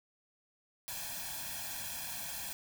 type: noise with comb filter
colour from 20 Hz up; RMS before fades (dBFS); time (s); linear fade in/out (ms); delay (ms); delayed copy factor
white; -41; 0.88-2.53; 0; 1.2; +0.95
effects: none